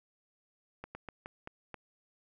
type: slowing click train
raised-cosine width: 0.5 ms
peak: -27 dBFS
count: 6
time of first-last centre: 0.84-1.743 s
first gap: 110 ms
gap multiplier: 1.25
effects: none